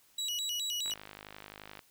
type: tone with vibrato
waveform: 30% pulse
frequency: 3371 Hz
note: G#7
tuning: 25 cents sharp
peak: -30 dBFS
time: 0.18-0.94 s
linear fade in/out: 5 ms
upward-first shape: square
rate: 4.8 Hz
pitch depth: 250 cents each way
type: click train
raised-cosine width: 0.3 ms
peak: -29 dBFS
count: 49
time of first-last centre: 0.86-1.792 s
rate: 51.5 Hz
effects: white hiss -65 dBFS RMS until 1.9 s